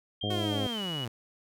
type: tone with pitch glide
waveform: sine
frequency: 3190 to 2925 Hz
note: G7 to F#7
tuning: +30 to -21 cents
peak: -34 dBFS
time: 0.21-1.05 s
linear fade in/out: 5 ms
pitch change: -151 cents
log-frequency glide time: 0.72-0.81 s
type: harmonic tone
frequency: 103.83 Hz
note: G#2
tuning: in tune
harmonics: 1 / 2 / 3 / 4 / 5 / 6 / 7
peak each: -33 / -36 / -38 / -39 / -40 / -41 / -41 dBFS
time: 0.23-0.67 s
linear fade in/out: 5 ms
type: linear sweep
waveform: sawtooth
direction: down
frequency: 374.7 to 110 Hz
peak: -30 dBFS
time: 0.3-1.08 s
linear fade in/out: 5 ms
effects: none